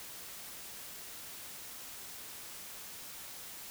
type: silence
effects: white hiss -47 dBFS RMS until 3.7 s